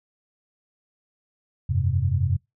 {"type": "chord", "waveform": "sine", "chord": "F suspended second", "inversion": "none", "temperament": "just", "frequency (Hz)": [87.31, 98.22, 130.96], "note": ["F2", "G2", "C3"], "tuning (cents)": [0, 4, 2], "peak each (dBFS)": -24, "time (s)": [1.69, 2.37], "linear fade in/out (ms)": 10, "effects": ["noise-tail reverb RT60 0.2 s tail -25 dB re dry"]}